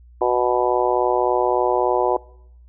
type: harmonic tone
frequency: 123.47 Hz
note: B2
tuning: in tune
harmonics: 3 / 4 / 5 / 6 / 7 / 8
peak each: -21 / -22 / -23 / -24 / -24 / -25 dBFS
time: 0.21-2.17 s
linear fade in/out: 5 ms
effects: noise-tail reverb RT60 0.8 s tail -24 dB re dry + added 60 Hz sine -44 dBFS peak until 2.68 s